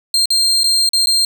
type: tone with dropouts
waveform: 35% pulse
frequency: 4186 Hz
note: C8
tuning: in tune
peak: -10 dBFS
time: 0.14-1.25 s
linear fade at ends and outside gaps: 2 ms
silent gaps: 0.257-0.304 / 0.634-0.641 / 0.891-0.933 / 1.06-1.07 s
effects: none